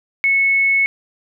sine tone, 2200 Hz, C#7, 14 cents flat, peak -12 dBFS, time 0.24-0.86 s, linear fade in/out 0 ms, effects none

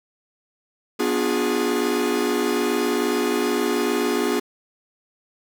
45% pulse chord, B diminished seventh, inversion none, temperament equal with one note detuned, 246.9 / 293.7 / 356.2 / 415.3 Hz, B3 / D4 / F4 / Ab4, 0 / 0 / +34 / 0 cents, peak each -26 / -27 / -25 / -24 dBFS, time 0.99-4.4 s, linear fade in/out 10 ms, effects none

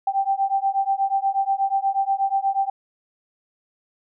sine beating tone pair, 779 / 787.3 Hz, G5 / G5, -11 / +7 cents, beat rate 8.3 Hz, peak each -22 dBFS, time 0.07-2.7 s, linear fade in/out 5 ms, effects none

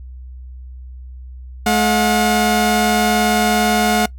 sawtooth tone pair together, 214.1 / 720 Hz, A3 / F#5, -47 / -47 cents, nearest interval octave + major sixth, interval 2100 cents, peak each -12 dBFS, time 1.66-4.06 s, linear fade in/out 5 ms, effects noise-tail reverb RT60 0.1 s tail -22 dB re dry + added 63 Hz sine -31 dBFS peak until 4.18 s

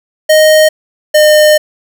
square tone pair in turn, 621 / 608.2 Hz, D#5 / D#5, -3 / -40 cents, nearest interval unison, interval 37 cents, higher first, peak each -4 dBFS, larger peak neither, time 0.29-0.69 / 1.14-1.58 s, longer second, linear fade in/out 10 ms, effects none

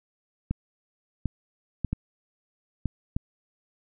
clicks, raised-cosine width 5 ms, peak -14 dBFS, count 6, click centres 0.51 / 1.257 / 1.847 / 1.93 / 2.857 / 3.165 s, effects none

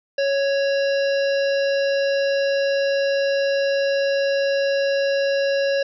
harmonic tone with a mistuned harmonic, 554.4 Hz, C#5, in tune, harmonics 1 / 3 / 5 / 7 / 9 / 10, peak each -18 / -28 / -32 / -35 / -37 / -38 dBFS, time 0.18-5.83 s, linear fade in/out 5 ms, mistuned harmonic 7, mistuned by +48 cents, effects none

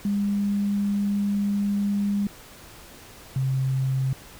sine tone pair in turn, 202.4 / 132.52 Hz, G#3 / C3, -44 / +22 cents, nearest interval perfect fifth, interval 734 cents, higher first, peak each -21 dBFS, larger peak neither, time 0.05-2.27 / 3.36-4.13 s, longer first, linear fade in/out 2 ms, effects pink hiss -46 dBFS RMS until 4.39 s

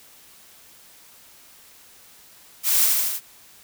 blue noise with echo, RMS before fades -20 dBFS, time 2.63-2.89 s, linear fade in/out 50 ms, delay 79 ms, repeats 4, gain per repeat -2 dB, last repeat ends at 3.206 s, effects white hiss -50 dBFS RMS until 3.63 s

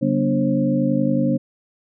sine tone cluster, 140.6 / 191.3 / 241 / 292.7 / 535 Hz, C#3 / G3 / B3 / D4 / C5, +25 / -42 / -42 / -6 / +38 cents, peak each -24 / -24 / -20 / -22 / -25 dBFS, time 0.01-1.38 s, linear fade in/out 20 ms, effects none

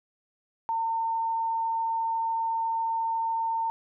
sine tone, 907 Hz, A#5, 48 cents flat, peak -25 dBFS, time 0.69-3.7 s, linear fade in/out 0 ms, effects none

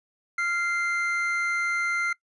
triangle tone pair together, 1390 / 2086 Hz, F6 / C7, -9 / -6 cents, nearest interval perfect fifth, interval 703 cents, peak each -25 dBFS, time 0.38-2.13 s, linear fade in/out 5 ms, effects noise-tail reverb RT60 0.1 s tail -22 dB re dry + resampled to 24000 Hz

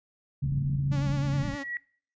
sine tone, 138.59 Hz, C#3, in tune, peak -25 dBFS, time 0.42-1.43 s, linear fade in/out 10 ms
white low-pass noise, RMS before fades -35 dBFS, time 0.43-1.56 s, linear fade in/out 10 ms, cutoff 230 Hz, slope 48 dB/octave
sawtooth tone with vibrato, 283.5 Hz, C#4, 39 cents sharp, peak -30 dBFS, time 0.91-1.64 s, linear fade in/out 20 ms, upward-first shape sine, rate 9.6 Hz, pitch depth 52 cents each way
sine tone with exponential growth, 1925 Hz, B6, 45 cents flat, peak -28 dBFS, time 1.12-1.77 s, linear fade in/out 1 ms, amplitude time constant 140 ms
effects noise-tail reverb RT60 0.5 s tail -22 dB re dry + resampled to 16000 Hz

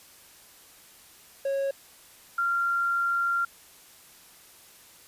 triangle / sine tone pair in turn, 549 / 1383.4 Hz, C#5 / F6, -17 / -17 cents, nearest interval octave + major third, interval 1600 cents, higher second, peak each -23 dBFS, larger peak neither, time 1.45-1.71 / 2.38-3.45 s, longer second, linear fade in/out 5 ms, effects white hiss -53 dBFS RMS until 5.07 s + resampled to 32000 Hz

